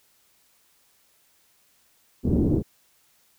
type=low-pass noise; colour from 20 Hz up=white; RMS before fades=-21 dBFS; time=2.23-2.63 s; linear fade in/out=50 ms; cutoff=330 Hz; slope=24 dB/octave; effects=white hiss -63 dBFS RMS until 3.38 s